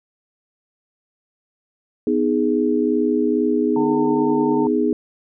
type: chord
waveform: sine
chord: G# minor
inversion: first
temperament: just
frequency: 249.2 / 311.5 / 415.3 Hz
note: B3 / D#4 / G#4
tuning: +16 / +2 / 0 cents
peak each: -20 dBFS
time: 2.07-4.93 s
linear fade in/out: 2 ms
type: harmonic tone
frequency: 150.7 Hz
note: D3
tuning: 45 cents sharp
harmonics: 1 / 2 / 3 / 5 / 6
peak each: -33 / -33 / -36 / -36 / -24 dBFS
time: 3.76-4.67 s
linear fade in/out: 2 ms
effects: none